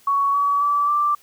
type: tone with pitch steps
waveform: sine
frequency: 1118 / 1136.9 / 1156.1 / 1175.6 Hz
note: C#6 / C#6 / D6 / D6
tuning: +14 / +43 / -28 / +1 cents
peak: -16 dBFS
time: 0.07-1.15 s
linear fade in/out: 5 ms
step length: 270 ms
effects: white hiss -54 dBFS RMS until 1.22 s